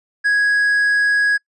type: tone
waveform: triangle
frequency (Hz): 1661.2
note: G#6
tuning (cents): 0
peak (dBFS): -11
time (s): 0.24-1.38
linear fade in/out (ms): 20
effects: noise-tail reverb RT60 0.1 s tail -26 dB re dry + resampled to 24000 Hz